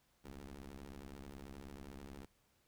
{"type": "ring-modulated tone", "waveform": "15% pulse", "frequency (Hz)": 69.3, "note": "C#2", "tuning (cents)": 0, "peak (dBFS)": -40, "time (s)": [0.24, 2.26], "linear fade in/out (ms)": 10, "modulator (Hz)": 132, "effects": ["pink hiss -75 dBFS RMS until 2.67 s"]}